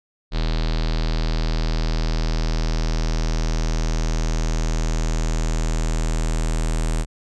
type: tone with low-pass filter sweep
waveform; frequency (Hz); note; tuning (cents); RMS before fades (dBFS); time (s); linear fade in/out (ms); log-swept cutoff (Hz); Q
square; 40; D#1; +49; -21; 0.31-7.06; 50; 4200 to 8200; 3.8
effects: none